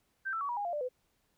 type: tone with pitch steps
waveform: sine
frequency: 1562 / 1328.7 / 1130.3 / 961.5 / 817.9 / 695.8 / 591.9 / 503.5 Hz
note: G6 / E6 / C#6 / B5 / G#5 / F5 / D5 / B4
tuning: -7 / +13 / +33 / -47 / -27 / -7 / +13 / +33 cents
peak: -32 dBFS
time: 0.25-0.89 s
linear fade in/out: 20 ms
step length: 80 ms
effects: pink hiss -75 dBFS RMS until 1.37 s